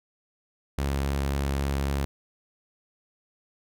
sawtooth tone with vibrato, 69.3 Hz, C#2, in tune, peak -21 dBFS, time 0.78-2.05 s, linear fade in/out 0 ms, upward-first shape sine, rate 3.7 Hz, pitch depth 9 cents each way, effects none

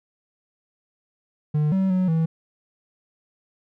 triangle tone with pitch steps, 150.4 / 190.9 / 184.9 / 162.2 Hz, D3 / G3 / F#3 / E3, +42 / -46 / -1 / -28 cents, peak -16 dBFS, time 1.54-2.26 s, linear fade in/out 10 ms, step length 180 ms, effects none

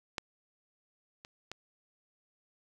clicks, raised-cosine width 0.2 ms, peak -16 / -30 / -23 dBFS, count 3, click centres 0.182 / 1.249 / 1.516 s, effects 9-bit

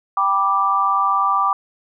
sine chord, G major, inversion none, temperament just, 784 / 980 / 1176 Hz, G5 / B5 / D6, 0 / -14 / +2 cents, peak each -22 / -22 / -16 dBFS, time 0.17-1.53 s, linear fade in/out 2 ms, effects none

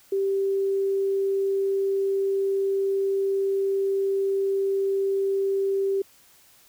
sine tone, 391.2 Hz, G4, 4 cents flat, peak -21 dBFS, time 0.12-6.02 s, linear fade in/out 5 ms, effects white hiss -56 dBFS RMS until 6.68 s

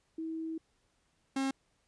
sine / 45% pulse tone pair in turn, 322.7 / 269.2 Hz, E4 / C4, -37 / +49 cents, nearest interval minor third, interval 314 cents, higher first, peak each -35 / -30 dBFS, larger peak second, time 0.18-0.58 / 1.36-1.51 s, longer first, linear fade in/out 5 ms, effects pink hiss -74 dBFS RMS until 1.87 s + resampled to 22050 Hz

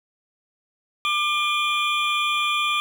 triangle tone cluster, 1191 / 2406 / 3143 / 3433 Hz, D6 / D7 / G7 / A7, +24 / +41 / +4 / -43 cents, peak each -22 / -23 / -28 / -26 dBFS, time 1.05-2.8 s, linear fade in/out 0 ms, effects none

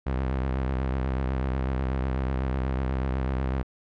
sawtooth tone with vibrato, 65.41 Hz, C2, in tune, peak -21 dBFS, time 0.06-3.63 s, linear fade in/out 10 ms, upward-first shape triangle, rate 8.1 Hz, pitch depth 84 cents each way, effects low-pass 2000 Hz 12 dB/octave

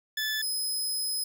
20% pulse tone pair in turn, 1737 / 5077 Hz, A6 / D#8, -23 / +34 cents, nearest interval octave + perfect fifth, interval 1857 cents, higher second, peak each -23 dBFS, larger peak neither, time 0.17-0.42 / 0.42-1.24 s, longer second, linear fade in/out 5 ms, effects none

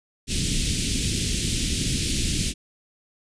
pink band-stop noise, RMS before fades -24 dBFS, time 0.27-2.54 s, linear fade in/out 50 ms, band 310 to 2700 Hz, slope 24 dB/octave, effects resampled to 22050 Hz

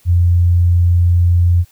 sine tone, 87.31 Hz, F2, in tune, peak -8 dBFS, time 0.05-1.65 s, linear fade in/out 50 ms, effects white hiss -52 dBFS RMS until 1.71 s

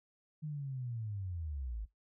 sine linear sweep, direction down, 155.6 to 49 Hz, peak -37 dBFS, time 0.42-1.86 s, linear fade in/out 20 ms, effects noise-tail reverb RT60 0.2 s tail -23 dB re dry

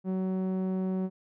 sawtooth tone with low-pass filter, 187.5 Hz, F#3, 23 cents sharp, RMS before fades -30 dBFS, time 0.04-1.1 s, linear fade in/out 50 ms, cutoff 510 Hz, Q 0.52, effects none

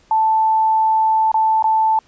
sine tone with dropouts, 880 Hz, A5, in tune, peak -12 dBFS, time 0.11-1.99 s, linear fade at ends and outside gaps 2 ms, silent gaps 1.317-1.342 / 1.625-1.641 s, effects pink hiss -54 dBFS RMS until 2.07 s + resampled to 16000 Hz

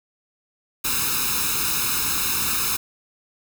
white noise with comb filter, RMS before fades -23 dBFS, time 0.84-2.77 s, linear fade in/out 10 ms, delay 0.77 ms, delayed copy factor +0.95, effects none

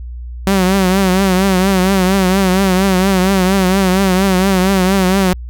sawtooth tone with vibrato, 189.3 Hz, F#3, 40 cents sharp, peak -6 dBFS, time 0.47-5.33 s, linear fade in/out 0 ms, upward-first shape triangle, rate 4.3 Hz, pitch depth 90 cents each way, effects added 60 Hz sine -24 dBFS peak until 5.49 s

